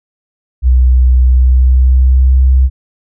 sine tone with pitch glide, 62.9 to 65.04 Hz, B1 to C2, +32 to -10 cents, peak -4 dBFS, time 0.62-2.7 s, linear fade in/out 50 ms, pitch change +58 cents, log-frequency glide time 1.22-2.38 s, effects none

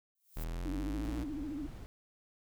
violet noise with exponential growth, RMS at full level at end -45 dBFS, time 0.15-0.44 s, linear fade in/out 2 ms, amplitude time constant 61 ms
45% pulse exponential sweep, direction up, 38.58 to 60.4 Hz, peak -36 dBFS, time 0.36-1.24 s, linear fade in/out 10 ms
sine tone with vibrato, 293.7 Hz, D4, in tune, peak -37 dBFS, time 0.65-1.67 s, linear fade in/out 10 ms, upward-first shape sine, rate 14 Hz, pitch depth 130 cents each way
brown noise, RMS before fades -46 dBFS, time 1.05-1.86 s, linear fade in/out 0 ms
effects none

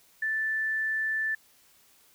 sine tone, 1760 Hz, A6, in tune, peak -26 dBFS, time 0.22-1.35 s, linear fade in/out 5 ms, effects white hiss -61 dBFS RMS until 2.14 s

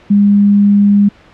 sine tone, 203 Hz, G#3, 39 cents flat, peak -5 dBFS, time 0.1-1.09 s, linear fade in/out 10 ms, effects pink hiss -43 dBFS RMS until 1.33 s + low-pass 3000 Hz 12 dB/octave

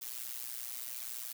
blue noise with amplitude modulation, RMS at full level -38 dBFS, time 0.01-1.33 s, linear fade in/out 10 ms, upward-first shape sine, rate 121 Hz, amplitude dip 95%, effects none

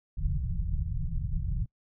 pink low-pass noise, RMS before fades -30 dBFS, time 0.17-1.66 s, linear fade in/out 5 ms, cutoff 170 Hz, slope 96 dB/octave, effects noise-tail reverb RT60 0.1 s tail -25 dB re dry

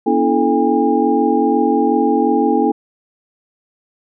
sine tone cluster, 242.5 / 285 / 330.7 / 434.9 / 809 Hz, B3 / C#4 / E4 / A4 / G#5, -31 / +48 / +6 / -20 / -46 cents, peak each -18 dBFS, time 0.06-2.72 s, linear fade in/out 10 ms, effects none

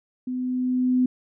sine tone with level ramp, 252.8 Hz, B3, 41 cents sharp, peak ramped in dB -26 to -16 dBFS, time 0.27-1.06 s, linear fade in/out 5 ms, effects none

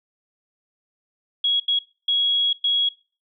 sine tone bursts at uneven times, 3322 Hz, G#7, in tune, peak -17 dBFS, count 4, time 1.44-1.6 / 1.68-1.79 / 2.08-2.53 / 2.64-2.89 s, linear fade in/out 5 ms, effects noise-tail reverb RT60 0.4 s tail -22 dB re dry

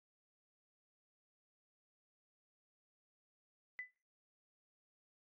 sine tone with exponential decay, 2000 Hz, B6, 21 cents sharp, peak -39 dBFS, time 3.79-3.96 s, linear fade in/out 0 ms, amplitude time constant 36 ms, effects noise-tail reverb RT60 0.4 s tail -20 dB re dry + AAC 48 kbps

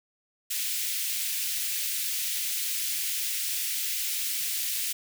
white high-pass noise, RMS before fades -30 dBFS, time 0.5-4.93 s, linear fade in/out 10 ms, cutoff 2100 Hz, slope 24 dB/octave, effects none

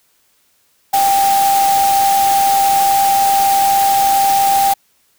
sine tone in noise, 790 Hz, G5, 13 cents sharp, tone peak -10 dBFS, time 0.93-4.74 s, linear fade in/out 10 ms, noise white, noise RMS -21 dBFS, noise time 0.93-4.74 s, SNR +8 dB, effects white hiss -58 dBFS RMS until 5.18 s

